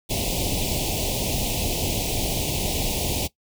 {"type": "band-stop noise", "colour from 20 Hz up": "pink", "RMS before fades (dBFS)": -25, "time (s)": [0.09, 3.28], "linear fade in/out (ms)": 20, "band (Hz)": [840, 2400], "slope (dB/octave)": 48, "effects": ["noise-tail reverb RT60 0.1 s tail -18 dB re dry"]}